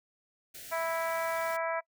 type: band-stop noise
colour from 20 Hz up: white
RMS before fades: -46 dBFS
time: 0.54-1.57 s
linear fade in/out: 10 ms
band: 750 to 1400 Hz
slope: 96 dB/octave
type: harmonic tone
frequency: 329.1 Hz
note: E4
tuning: 3 cents flat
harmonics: 2 / 3 / 4 / 5 / 6 / 7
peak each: -32 / -36 / -38 / -40 / -42 / -43 dBFS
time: 0.71-1.81 s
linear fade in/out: 20 ms
effects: noise-tail reverb RT60 0.1 s tail -24 dB re dry